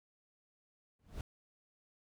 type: noise with exponential growth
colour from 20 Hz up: brown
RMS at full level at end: -38 dBFS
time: 0.99-1.21 s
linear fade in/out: 2 ms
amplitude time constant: 47 ms
effects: none